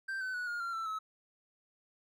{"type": "tone with pitch steps", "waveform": "triangle", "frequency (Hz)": [1568, 1518.1, 1469.8, 1423, 1377.7, 1333.8, 1291.4], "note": ["G6", "F#6", "F#6", "F6", "F6", "E6", "E6"], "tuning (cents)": [0, 44, -12, 32, -24, 20, -36], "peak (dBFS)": -33, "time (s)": [0.08, 0.99], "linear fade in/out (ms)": 10, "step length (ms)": 130, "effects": []}